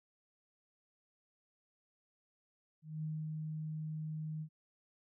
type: tone with ADSR envelope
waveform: sine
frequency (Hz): 155.56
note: D#3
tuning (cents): 0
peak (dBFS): -36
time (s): 2.82-4.49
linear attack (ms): 210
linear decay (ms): 240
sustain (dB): -2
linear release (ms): 75
effects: none